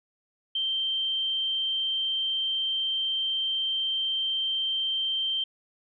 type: tone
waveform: sine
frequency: 3136 Hz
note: G7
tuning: in tune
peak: -25 dBFS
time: 0.55-5.44 s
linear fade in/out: 5 ms
effects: none